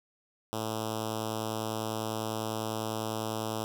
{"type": "tone with notch filter", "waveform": "5% pulse", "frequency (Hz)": 110, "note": "A2", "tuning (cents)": 0, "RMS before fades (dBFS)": -34, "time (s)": [0.53, 3.64], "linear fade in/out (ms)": 0, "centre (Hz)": 1800, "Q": 1, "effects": []}